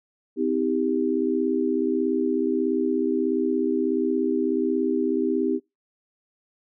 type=tone cluster; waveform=sine; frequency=257.3 / 318.8 / 395.5 Hz; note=C4 / D#4 / G4; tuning=-29 / +42 / +15 cents; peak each=-25 dBFS; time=0.36-5.6 s; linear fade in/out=50 ms; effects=noise-tail reverb RT60 0.2 s tail -23 dB re dry